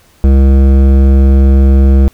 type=tone with hard clipping; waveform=triangle; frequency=67.4 Hz; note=C#2; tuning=48 cents flat; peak=-5 dBFS; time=0.24-2.08 s; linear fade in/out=0 ms; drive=17 dB; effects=pink hiss -47 dBFS RMS until 2.13 s